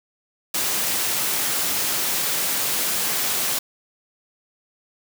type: high-pass noise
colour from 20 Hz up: white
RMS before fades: -23 dBFS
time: 0.54-3.59 s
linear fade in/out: 5 ms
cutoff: 120 Hz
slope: 12 dB/octave
effects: none